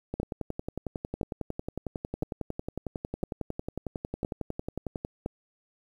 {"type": "two click trains", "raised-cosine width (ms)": 2, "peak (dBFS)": [-19, -16], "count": [55, 6], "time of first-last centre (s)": [[0.14, 5.049], [0.2, 5.261]], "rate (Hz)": [11, 0.988], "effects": ["9-bit"]}